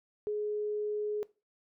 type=tone; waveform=sine; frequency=420 Hz; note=G#4; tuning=19 cents sharp; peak=-30 dBFS; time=0.27-1.23 s; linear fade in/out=0 ms; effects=noise-tail reverb RT60 0.3 s tail -20 dB re dry